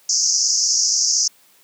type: band-pass noise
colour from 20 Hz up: white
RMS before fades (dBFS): -18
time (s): 0.09-1.28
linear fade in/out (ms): 5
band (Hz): 5000 to 6700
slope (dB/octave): 96
effects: white hiss -54 dBFS RMS until 1.63 s + high-pass 150 Hz 12 dB/octave